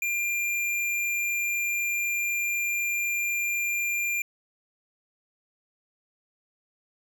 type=tone; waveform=square; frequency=2392 Hz; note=D7; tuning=31 cents sharp; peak=-26 dBFS; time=0.02-4.22 s; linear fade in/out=2 ms; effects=none